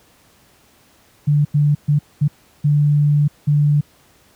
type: tone bursts at uneven times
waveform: sine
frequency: 146.83 Hz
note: D3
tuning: in tune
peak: -11 dBFS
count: 6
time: 1.27-1.45 / 1.54-1.75 / 1.88-1.99 / 2.21-2.28 / 2.64-3.28 / 3.47-3.81 s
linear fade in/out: 10 ms
effects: pink hiss -53 dBFS RMS until 4.35 s + high-pass 60 Hz 12 dB/octave